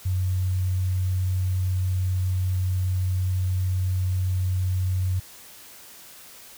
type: tone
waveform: sine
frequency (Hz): 92.5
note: F#2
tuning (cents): 0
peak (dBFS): -21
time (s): 0.05-5.2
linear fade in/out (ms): 10
effects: white hiss -46 dBFS RMS until 6.57 s